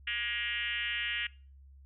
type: tone with frequency modulation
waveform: sine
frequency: 2354 Hz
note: D7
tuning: 3 cents sharp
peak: -31 dBFS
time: 0.07-1.27 s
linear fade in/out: 5 ms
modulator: 229 Hz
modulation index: 3.2
effects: noise-tail reverb RT60 0.4 s tail -23 dB re dry + added 68 Hz sine -52 dBFS peak until 1.85 s